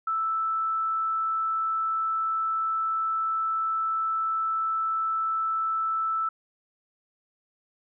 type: tone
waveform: sine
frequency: 1318.5 Hz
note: E6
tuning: in tune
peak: -24 dBFS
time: 0.07-6.29 s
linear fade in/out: 5 ms
effects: none